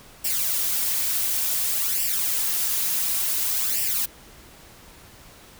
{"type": "noise with flanger", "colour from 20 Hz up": "blue", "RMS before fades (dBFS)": -24, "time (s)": [0.24, 4.06], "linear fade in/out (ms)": 10, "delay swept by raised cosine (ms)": [0.38, 5.48], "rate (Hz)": 0.56, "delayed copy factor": 0.7, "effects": ["pink hiss -48 dBFS RMS until 5.59 s"]}